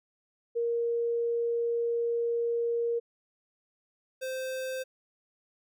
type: tone pair in turn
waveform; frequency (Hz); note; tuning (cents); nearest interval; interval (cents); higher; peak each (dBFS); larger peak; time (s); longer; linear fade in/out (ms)
sine / square; 468.6 / 520.4; A#4 / C5; +9 / -9; major second; 182; second; -26 / -33; first; 0.55-3 / 4.21-4.84; first; 20
effects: none